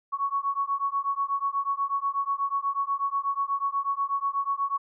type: beating tone pair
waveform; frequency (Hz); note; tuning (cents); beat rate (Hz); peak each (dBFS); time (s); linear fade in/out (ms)
sine; 1108.7 / 1116.9; C#6 / C#6; 0 / +13; 8.2; -28; 0.12-4.78; 20
effects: none